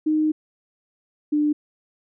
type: tone pair in turn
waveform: sine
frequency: 308.9 / 298.1 Hz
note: D#4 / D4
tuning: -12 / +26 cents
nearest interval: minor second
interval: 62 cents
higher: first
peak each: -17 dBFS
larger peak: neither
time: 0.06-0.32 / 1.32-1.53 s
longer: first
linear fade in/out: 10 ms
effects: none